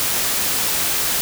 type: noise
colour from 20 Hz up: white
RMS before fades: -20 dBFS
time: 0-1.21 s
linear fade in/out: 0 ms
effects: none